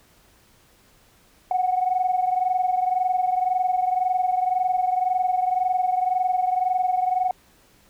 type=tone pair together; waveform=sine; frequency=732.1 / 754 Hz; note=F#5 / F#5; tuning=-19 / +32 cents; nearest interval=minor second; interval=51 cents; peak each=-20 / -24 dBFS; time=1.51-7.31 s; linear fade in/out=2 ms; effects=tanh soft clip ceiling -12 dBFS + pink hiss -57 dBFS RMS until 7.89 s